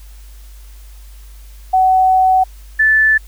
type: tone pair in turn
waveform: sine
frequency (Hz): 751 / 1750.4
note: F#5 / A6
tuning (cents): +26 / -9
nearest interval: octave + minor third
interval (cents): 1465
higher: second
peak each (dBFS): -8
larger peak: neither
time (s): 1.73-2.44 / 2.79-3.18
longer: first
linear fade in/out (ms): 10
effects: added 50 Hz sine -34 dBFS peak until 3.27 s + white hiss -48 dBFS RMS until 3.27 s